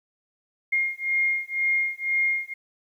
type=beating tone pair; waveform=sine; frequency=2130 / 2132 Hz; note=C7 / C7; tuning=+30 / +32 cents; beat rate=2 Hz; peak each=-25 dBFS; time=0.72-2.54 s; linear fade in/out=10 ms; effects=10-bit